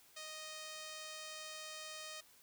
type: tone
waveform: 5% pulse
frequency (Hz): 622.3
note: D#5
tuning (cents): 0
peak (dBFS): -35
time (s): 0.16-2.21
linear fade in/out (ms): 10
effects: white hiss -65 dBFS RMS until 2.42 s